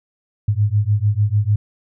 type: beating tone pair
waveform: sine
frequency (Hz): 101.1 / 107.8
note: G#2 / A2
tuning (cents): -46 / -35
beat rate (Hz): 6.7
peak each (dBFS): -17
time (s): 0.48-1.56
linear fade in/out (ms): 5
effects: none